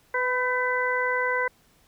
harmonic tone with a mistuned harmonic, 500 Hz, B4, 21 cents sharp, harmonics 1 / 2 / 3 / 4, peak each -28 / -28 / -28 / -28 dBFS, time 0.14-1.48 s, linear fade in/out 5 ms, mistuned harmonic 3, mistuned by +35 cents, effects pink hiss -61 dBFS RMS until 1.87 s

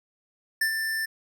square tone with ADSR envelope, 1775 Hz, A6, 15 cents sharp, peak -21 dBFS, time 0.61-1.06 s, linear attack 6 ms, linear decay 89 ms, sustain -6 dB, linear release 12 ms, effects none

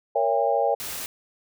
sine chord, A# diminished seventh, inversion none, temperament just, 466.2 / 559.4 / 671.3 / 805.5 Hz, A#4 / C#5 / E5 / G5, 0 / +16 / +31 / +47 cents, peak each -26 / -24 / -26 / -24 dBFS, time 0.15-0.75 s, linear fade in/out 10 ms
white noise, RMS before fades -33 dBFS, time 0.8-1.06 s, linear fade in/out 0 ms
effects none

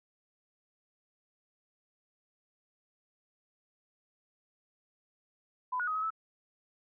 sine tone with pitch steps, 1004 / 1454 / 1259 / 1276 / 1308 Hz, B5 / F#6 / D#6 / D#6 / E6, +28 / -31 / +20 / +43 / -14 cents, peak -30 dBFS, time 5.72-6.105 s, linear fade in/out 10 ms, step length 77 ms, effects none

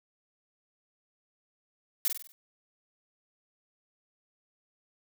blue noise with echo, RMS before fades -27 dBFS, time 2.05-2.08 s, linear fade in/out 0 ms, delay 48 ms, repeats 5, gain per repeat -6 dB, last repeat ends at 2.32 s, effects none

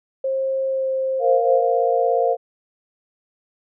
sine tone with pitch glide, 533 to 528.1 Hz, C5 to C5, +32 to +16 cents, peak -19 dBFS, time 0.24-1.62 s, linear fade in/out 5 ms, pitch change -16 cents, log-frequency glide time 0.68-0.89 s
sine chord, Bb suspended second, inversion none, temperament equal, 466.2 / 523.3 / 698.5 Hz, Bb4 / C5 / F5, 0 / 0 / 0 cents, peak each -20 dBFS, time 1.19-2.37 s, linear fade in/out 50 ms
effects none

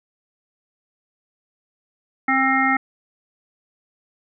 harmonic tone, 265.5 Hz, C4, 25 cents sharp, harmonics 1 / 3 / 5 / 7 / 8, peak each -22 / -22 / -22 / -22 / -22 dBFS, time 2.28-2.77 s, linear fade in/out 5 ms, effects none

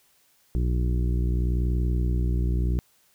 harmonic tone, 60.8 Hz, B1, 26 cents flat, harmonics 1 / 2 / 3 / 4 / 5 / 6 / 7, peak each -22 / -29 / -33 / -45 / -37 / -39 / -48 dBFS, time 0.55-2.79 s, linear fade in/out 0 ms, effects white hiss -63 dBFS RMS until 3.14 s

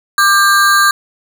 square ring-modulated tone, 1391 Hz, F6, 7 cents flat, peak -5 dBFS, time 0.18-0.91 s, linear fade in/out 2 ms, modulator 204 Hz, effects none

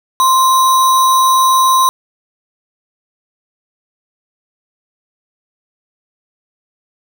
sine tone with sample-and-hold, 1046.5 Hz, C6, in tune, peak -7 dBFS, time 0.2-1.89 s, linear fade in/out 0 ms, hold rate 4900 Hz, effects none

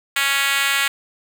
5% pulse tone with high-pass filter, 277.2 Hz, C#4, in tune, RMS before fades -19 dBFS, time 0.16-0.88 s, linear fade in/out 5 ms, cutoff 1600 Hz, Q 1.1, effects none

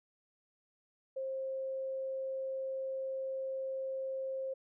sine tone, 531 Hz, C5, 25 cents sharp, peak -35 dBFS, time 1.16-4.54 s, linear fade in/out 10 ms, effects none

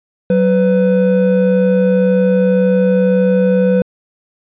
triangle tone pair together, 187.29 / 500 Hz, F#3 / B4, +21 / +21 cents, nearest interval octave + perfect fourth, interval 1700 cents, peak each -10 dBFS, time 0.3-3.82 s, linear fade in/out 2 ms, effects resampled to 8000 Hz

